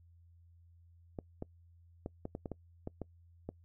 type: clicks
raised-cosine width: 2 ms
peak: -26 dBFS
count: 10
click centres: 1.188 / 1.424 / 2.061 / 2.254 / 2.351 / 2.458 / 2.517 / 2.874 / 3.017 / 3.49 s
effects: noise-tail reverb RT60 0.1 s tail -24 dB re dry + added 85 Hz sine -59 dBFS peak until 3.64 s